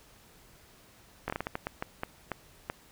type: slowing click train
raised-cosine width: 0.5 ms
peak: -17 dBFS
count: 12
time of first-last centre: 1.28-2.699 s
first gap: 19 ms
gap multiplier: 1.35
effects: pink hiss -58 dBFS RMS until 2.91 s